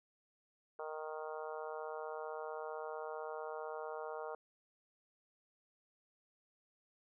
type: harmonic tone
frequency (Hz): 155.56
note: D#3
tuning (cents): 0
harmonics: 3 / 4 / 5 / 6 / 7 / 8 / 9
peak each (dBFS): -45 / -47 / -49 / -51 / -52 / -53 / -54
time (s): 0.79-4.35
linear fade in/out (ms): 2
effects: none